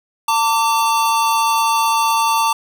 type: tone pair together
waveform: square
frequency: 901.9 / 1161 Hz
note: A5 / D6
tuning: +43 / -20 cents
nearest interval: major third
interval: 437 cents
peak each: -16 / -19 dBFS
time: 0.28-2.53 s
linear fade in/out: 5 ms
effects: none